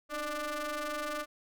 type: ring-modulated tone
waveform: sawtooth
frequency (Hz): 293.7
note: D4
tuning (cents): 0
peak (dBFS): -27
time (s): 0.09-1.26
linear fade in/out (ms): 50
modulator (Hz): 893
effects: none